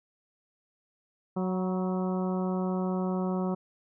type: harmonic tone with a mistuned harmonic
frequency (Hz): 184.9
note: F#3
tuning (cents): -1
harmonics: 1 / 2 / 3 / 4 / 5 / 6 / 7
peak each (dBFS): -28 / -34 / -38 / -40 / -42 / -44 / -45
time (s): 1.36-3.55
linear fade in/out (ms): 10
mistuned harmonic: 5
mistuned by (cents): +37
effects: none